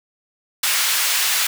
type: high-pass noise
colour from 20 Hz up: pink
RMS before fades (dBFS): -19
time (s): 0.63-1.47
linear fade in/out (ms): 5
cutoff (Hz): 1800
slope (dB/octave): 12
effects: none